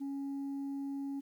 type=tone; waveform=sine; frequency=277.2 Hz; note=C#4; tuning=in tune; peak=-33 dBFS; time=0-1.21 s; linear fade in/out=20 ms; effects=tanh soft clip ceiling -35 dBFS + 11-bit